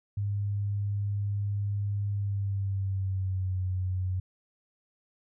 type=tone with pitch glide; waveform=sine; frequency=101.5 to 92.54 Hz; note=G#2 to F#2; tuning=-39 to +1 cents; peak=-27 dBFS; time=0.17-4.2 s; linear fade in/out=5 ms; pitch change=-160 cents; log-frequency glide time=2.1-3.62 s; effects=none